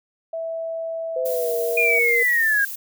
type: tone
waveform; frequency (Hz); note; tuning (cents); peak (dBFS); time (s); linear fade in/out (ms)
sine; 656; E5; -9; -25; 0.33-1.99; 5
type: tone with pitch glide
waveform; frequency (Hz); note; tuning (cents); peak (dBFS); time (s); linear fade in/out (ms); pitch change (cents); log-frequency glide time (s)
sine; 512 to 472.2; C5 to A#4; -38 to +22; -22; 1.16-2.23; 5; -140; 1.27-1.54
type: noise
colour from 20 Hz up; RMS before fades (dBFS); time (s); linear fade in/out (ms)
violet; -32; 1.25-2.76; 10
type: linear sweep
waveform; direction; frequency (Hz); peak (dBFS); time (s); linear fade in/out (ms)
sine; down; 2449 to 1600; -16; 1.77-2.65; 5
effects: none